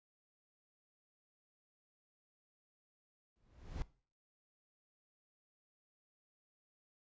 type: noise with exponential growth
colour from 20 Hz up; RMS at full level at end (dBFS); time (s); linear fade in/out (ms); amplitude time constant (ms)
brown; -39; 3.36-3.82; 0; 99
effects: noise-tail reverb RT60 0.4 s tail -19 dB re dry + resampled to 16000 Hz